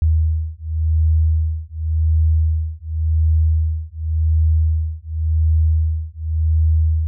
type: beating tone pair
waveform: sine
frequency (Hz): 78.9 / 79.8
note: D#2 / D#2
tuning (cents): +25 / +44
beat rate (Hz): 0.9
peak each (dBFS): -17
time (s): 0.02-7.07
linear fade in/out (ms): 0
effects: none